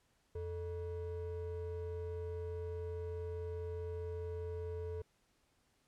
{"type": "ring-modulated tone", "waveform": "triangle", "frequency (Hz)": 261.6, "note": "C4", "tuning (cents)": 0, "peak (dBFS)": -34, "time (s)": [0.35, 5.02], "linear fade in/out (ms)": 5, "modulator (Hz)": 176, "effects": ["pink hiss -75 dBFS RMS until 5.87 s", "low-pass 11000 Hz 12 dB/octave"]}